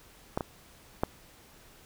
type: clicks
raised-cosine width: 1 ms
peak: -14 / -18 / -11 dBFS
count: 3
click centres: 0.375 / 0.408 / 1.035 s
effects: pink hiss -56 dBFS RMS until 1.85 s